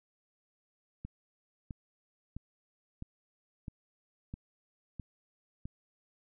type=click train; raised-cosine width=5 ms; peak=-28 dBFS; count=8; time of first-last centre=1.05-5.655 s; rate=1.52 Hz; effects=none